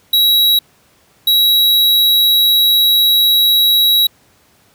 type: tone bursts at uneven times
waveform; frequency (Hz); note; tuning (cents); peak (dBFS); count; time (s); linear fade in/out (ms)
square; 3872; B7; -35; -9; 2; 0.13-0.59 / 1.27-4.07; 5
effects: pink hiss -52 dBFS RMS until 4.74 s + high-pass 80 Hz 12 dB/octave